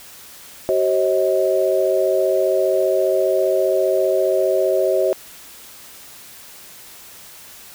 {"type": "tone cluster", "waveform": "sine", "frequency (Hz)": [379.7, 538, 633], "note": ["F#4", "C5", "D#5"], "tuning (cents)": [45, 48, 30], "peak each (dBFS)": -19, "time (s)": [0.69, 5.13], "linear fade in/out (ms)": 0, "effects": ["white hiss -41 dBFS RMS until 7.74 s"]}